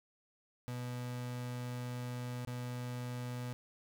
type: tone with dropouts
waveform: 35% pulse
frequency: 123.47 Hz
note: B2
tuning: in tune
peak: -37 dBFS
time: 0.68-3.53 s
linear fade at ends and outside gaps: 0 ms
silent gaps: 2.449-2.473 s
effects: none